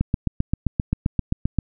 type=click train; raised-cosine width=5 ms; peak=-7 dBFS; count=13; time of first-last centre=0.01-1.587 s; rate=7.61 Hz; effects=none